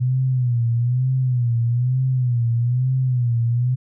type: tone with vibrato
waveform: sine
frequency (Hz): 123.47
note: B2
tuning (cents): 0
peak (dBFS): -16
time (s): 0-3.76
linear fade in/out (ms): 20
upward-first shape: sine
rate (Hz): 1.1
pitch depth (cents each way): 98
effects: none